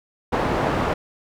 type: low-pass noise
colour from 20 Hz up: white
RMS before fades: -22 dBFS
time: 0.32-0.94 s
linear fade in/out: 10 ms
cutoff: 890 Hz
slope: 12 dB/octave
effects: none